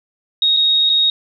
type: tone with dropouts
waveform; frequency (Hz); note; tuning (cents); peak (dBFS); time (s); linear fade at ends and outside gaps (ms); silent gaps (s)
sine; 3753; A#7; +11; -11; 0.42-1.1; 2; 0.566-0.57 / 0.894-0.898
effects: none